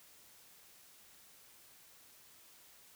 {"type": "silence", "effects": ["white hiss -61 dBFS RMS until 2.95 s"]}